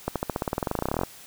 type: accelerating click train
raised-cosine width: 1 ms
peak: -11 dBFS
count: 23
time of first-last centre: 0.08-1.034 s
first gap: 77 ms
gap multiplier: 0.94
effects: white hiss -47 dBFS RMS until 1.26 s